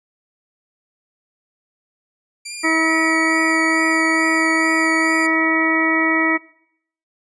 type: tone with vibrato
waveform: 10% pulse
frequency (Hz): 2349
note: D7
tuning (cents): 0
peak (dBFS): -19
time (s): 2.45-5.27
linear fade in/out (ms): 10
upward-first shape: sine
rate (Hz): 2.3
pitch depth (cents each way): 41
type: harmonic tone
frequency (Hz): 321.8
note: E4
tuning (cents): -42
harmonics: 1 / 2 / 3 / 4 / 6 / 7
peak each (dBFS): -19 / -27 / -26 / -24 / -19 / -22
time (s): 2.63-6.38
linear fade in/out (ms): 20
effects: noise-tail reverb RT60 0.7 s tail -21 dB re dry + resampled to 22050 Hz